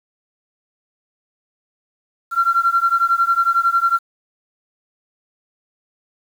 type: beating tone pair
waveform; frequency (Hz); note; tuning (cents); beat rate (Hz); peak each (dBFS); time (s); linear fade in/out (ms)
sine; 1363 / 1374; F6 / F6; -43 / -29; 11; -16; 2.31-4; 50
effects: tanh soft clip ceiling -6 dBFS + 7-bit